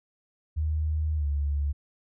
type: tone with pitch glide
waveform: sine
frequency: 77.4 to 71.8 Hz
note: D#2 to D2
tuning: -9 to -39 cents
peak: -24 dBFS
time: 0.56-1.73 s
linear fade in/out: 20 ms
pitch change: -130 cents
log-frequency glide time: 1.16-1.26 s
effects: none